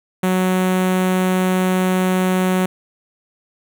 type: tone with notch filter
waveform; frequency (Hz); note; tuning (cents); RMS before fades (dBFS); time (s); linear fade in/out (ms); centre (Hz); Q
sawtooth; 185; F#3; 0; -17; 0.23-2.66; 5; 4900; 1.3
effects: none